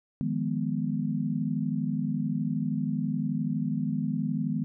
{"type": "chord", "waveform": "sine", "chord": "F half-diminished seventh", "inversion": "third", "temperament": "equal", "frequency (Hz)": [155.56, 174.61, 207.7, 246.9], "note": ["Eb3", "F3", "Ab3", "Cb4"], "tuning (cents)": [0, 0, 0, 0], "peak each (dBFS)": [-31, -35, -31, -31], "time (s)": [0.21, 4.64], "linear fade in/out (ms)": 0, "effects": []}